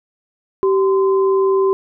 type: tone pair together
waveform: sine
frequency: 386.9 / 1031 Hz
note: G4 / C6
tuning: -23 / -26 cents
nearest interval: octave + perfect fourth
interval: 1697 cents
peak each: -12 / -22 dBFS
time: 0.63-1.73 s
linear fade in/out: 0 ms
effects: none